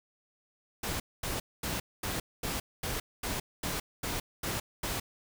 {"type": "noise bursts", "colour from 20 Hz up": "pink", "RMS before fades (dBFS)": -34, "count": 11, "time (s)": [0.83, 5], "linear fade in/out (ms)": 5, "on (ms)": 170, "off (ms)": 230, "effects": []}